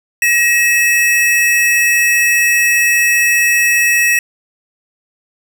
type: tone pair together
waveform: square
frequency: 1898 / 2607 Hz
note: A#6 / E7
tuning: +31 / -20 cents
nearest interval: perfect fourth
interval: 549 cents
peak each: -13 dBFS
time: 0.22-4.19 s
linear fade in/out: 2 ms
effects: none